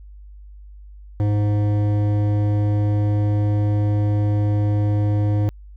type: tone with hard clipping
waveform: triangle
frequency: 103.83 Hz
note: G#2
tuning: in tune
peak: -18 dBFS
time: 1.2-5.49 s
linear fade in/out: 0 ms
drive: 16 dB
effects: added 50 Hz sine -38 dBFS peak until 5.76 s